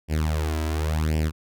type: tone with flanger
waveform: sawtooth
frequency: 77.78 Hz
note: D#2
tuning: in tune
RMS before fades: -24 dBFS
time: 0.08-1.32 s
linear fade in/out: 50 ms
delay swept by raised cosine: 0.38 to 3.08 ms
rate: 0.92 Hz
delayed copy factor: +0.85
effects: none